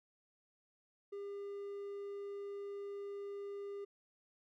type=tone; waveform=triangle; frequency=402.2 Hz; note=G4; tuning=44 cents sharp; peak=-40 dBFS; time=1.12-3.85 s; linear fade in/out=10 ms; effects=none